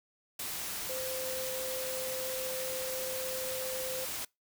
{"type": "tone in noise", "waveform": "sine", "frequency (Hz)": 518, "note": "C5", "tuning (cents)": -17, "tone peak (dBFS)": -37, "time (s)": [0.89, 4.05], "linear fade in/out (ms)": 5, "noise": "white", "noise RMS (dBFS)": -38, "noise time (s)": [0.39, 4.25], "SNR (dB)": -2, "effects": ["noise-tail reverb RT60 0.2 s tail -24 dB re dry"]}